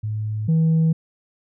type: tone pair in turn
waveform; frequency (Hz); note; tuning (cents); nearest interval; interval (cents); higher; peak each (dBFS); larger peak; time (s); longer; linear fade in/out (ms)
sine; 107.4 / 161.41; A2 / E3; -41 / -36; perfect fifth; 705; second; -22 / -12; second; 0.03-0.48 / 0.48-0.93; neither; 10
effects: tanh soft clip ceiling -13 dBFS